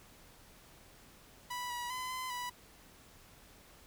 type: tone with pitch steps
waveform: sawtooth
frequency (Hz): 985 / 969 / 1014 / 1023 / 983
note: B5 / B5 / B5 / C6 / B5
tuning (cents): -5 / -33 / +45 / -39 / -8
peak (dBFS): -34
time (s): 1.5-2.5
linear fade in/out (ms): 10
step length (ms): 200
effects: pink hiss -59 dBFS RMS until 3.86 s